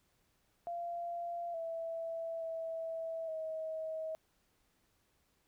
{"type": "tone with pitch steps", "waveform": "sine", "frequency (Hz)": [689, 660, 654, 637], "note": ["F5", "E5", "E5", "D#5"], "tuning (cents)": [-24, 2, -14, 41], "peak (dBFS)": -37, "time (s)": [0.67, 4.15], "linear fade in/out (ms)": 0, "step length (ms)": 870, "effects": ["pink hiss -75 dBFS RMS until 5.47 s"]}